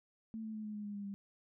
sine tone with pitch steps, 222.2 / 218.8 / 215.4 / 212 / 208.8 / 205.5 / 202.4 / 199.22 Hz, A3 / A3 / A3 / G#3 / G#3 / G#3 / G#3 / G3, +17 / -9 / -37 / +36 / +10 / -18 / -44 / +28 cents, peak -40 dBFS, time 0.34-1.14 s, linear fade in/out 0 ms, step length 100 ms, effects none

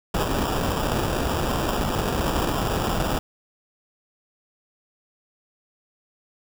pink noise with sample-and-hold, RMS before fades -24 dBFS, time 0.14-3.19 s, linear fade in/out 5 ms, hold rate 2100 Hz, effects none

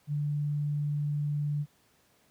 sine tone, 146.83 Hz, D3, in tune, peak -27 dBFS, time 0.07-1.66 s, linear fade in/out 50 ms, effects pink hiss -66 dBFS RMS until 2.3 s + high-pass 80 Hz 12 dB/octave

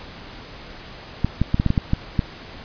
clicks, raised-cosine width 5 ms, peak -5 dBFS, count 9, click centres 1.246 / 1.416 / 1.544 / 1.599 / 1.663 / 1.704 / 1.778 / 1.934 / 2.192 s, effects pink hiss -39 dBFS RMS until 2.64 s + resampled to 11025 Hz

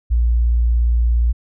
sine tone, 58.6 Hz, A#1, 10 cents sharp, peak -12 dBFS, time 0.1-1.33 s, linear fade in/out 20 ms, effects none

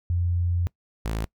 sine / sawtooth tone pair in turn, 87.31 / 54.8 Hz, F2 / A1, 0 / -6 cents, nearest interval minor sixth, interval 806 cents, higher first, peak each -21 / -22 dBFS, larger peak first, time 0.1-0.67 / 1.05-1.25 s, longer first, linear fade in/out 0 ms, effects noise-tail reverb RT60 0.1 s tail -23 dB re dry

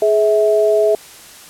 sine tone pair together, 420.8 / 650 Hz, G#4 / E5, +23 / -24 cents, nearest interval minor sixth, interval 753 cents, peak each -13 dBFS, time 0.02-0.95 s, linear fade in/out 2 ms, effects white hiss -39 dBFS RMS until 1.49 s + low-pass 12000 Hz 12 dB/octave

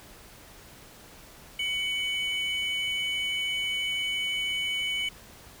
triangle tone pair together, 2247 / 2996 Hz, C#7 / F#7, +23 / +21 cents, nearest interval perfect fourth, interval 498 cents, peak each -29 / -28 dBFS, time 1.59-5.09 s, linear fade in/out 5 ms, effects pink hiss -50 dBFS RMS until 5.6 s

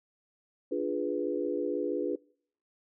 sine chord, D diminished seventh, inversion none, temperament equal, 293.7 / 349.2 / 415.3 / 493.9 Hz, D4 / F4 / Ab4 / Cb5, 0 / 0 / 0 / 0 cents, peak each -34 dBFS, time 0.71-2.16 s, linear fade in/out 10 ms, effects noise-tail reverb RT60 0.6 s tail -25 dB re dry

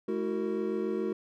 triangle tone cluster, 213.6 / 326.1 / 373 / 460.5 Hz, G#3 / E4 / F#4 / A#4, +49 / -19 / +14 / -21 cents, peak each -33 / -34 / -30 / -34 dBFS, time 0.08-1.13 s, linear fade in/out 5 ms, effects none

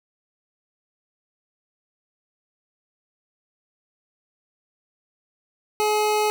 square tone pair together, 423.8 / 847.6 Hz, G#4 / G#5, +35 / +35 cents, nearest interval octave, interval 1200 cents, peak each -22 / -23 dBFS, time 5.8-6.3 s, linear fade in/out 0 ms, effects none

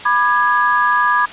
sine chord, G# diminished, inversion first, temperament equal with one note detuned, 987.8 / 1199.3 / 1661.2 Hz, B5 / D6 / G#6, 0 / +36 / 0 cents, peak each -16 dBFS, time 0.05-1.26 s, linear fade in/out 10 ms, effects white hiss -32 dBFS RMS until 1.32 s + resampled to 8000 Hz

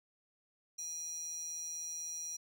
square tone with high-pass filter, 824 Hz, G#5, 14 cents flat, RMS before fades -42 dBFS, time 0.78-2.37 s, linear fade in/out 10 ms, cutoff 5800 Hz, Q 7.8, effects none

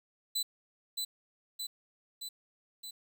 sawtooth tone with echo, 4000 Hz, B7, 21 cents sharp, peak -27 dBFS, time 0.35-0.43 s, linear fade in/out 10 ms, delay 620 ms, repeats 4, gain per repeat -3 dB, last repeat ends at 2.91 s, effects 10-bit

